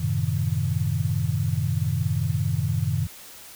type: chord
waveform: sine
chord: F# diminished seventh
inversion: none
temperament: equal with one note detuned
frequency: 93.03 / 110 / 130.81 / 155.56 Hz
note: F#2 / A2 / C3 / Eb3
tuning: +10 / 0 / 0 / 0 cents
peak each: -27 dBFS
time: 0-3.07 s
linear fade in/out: 10 ms
effects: white hiss -44 dBFS RMS until 3.55 s